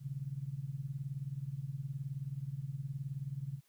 sine tone with tremolo, 137.4 Hz, C#3, 15 cents flat, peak -33 dBFS, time 0-3.61 s, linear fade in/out 50 ms, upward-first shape triangle, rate 19 Hz, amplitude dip 95%, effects white hiss -73 dBFS RMS until 3.68 s

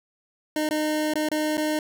25% pulse tone with dropouts, 306.3 Hz, D#4, 27 cents flat, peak -19 dBFS, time 0.56-1.79 s, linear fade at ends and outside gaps 2 ms, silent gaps 0.69-0.709 / 1.137-1.155 / 1.288-1.315 / 1.571-1.578 s, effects none

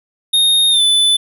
square tone with pitch glide, 3700 to 3500 Hz, A#7 to A7, -14 to -10 cents, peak -10 dBFS, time 0.33-1.17 s, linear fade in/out 10 ms, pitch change -96 cents, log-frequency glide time 0.7-0.82 s, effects none

